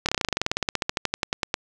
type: slowing click train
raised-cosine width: 0.2 ms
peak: -5 dBFS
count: 26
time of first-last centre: 0.06-1.541 s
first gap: 27 ms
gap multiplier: 1.06
effects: none